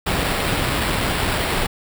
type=noise with sample-and-hold; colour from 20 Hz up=pink; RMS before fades=-21 dBFS; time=0.06-1.67 s; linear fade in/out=10 ms; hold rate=6300 Hz; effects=none